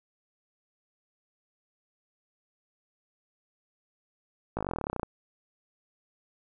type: slowing click train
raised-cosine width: 1 ms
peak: -17 dBFS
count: 19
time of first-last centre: 4.57-5.032 s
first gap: 18 ms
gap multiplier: 1.04
effects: none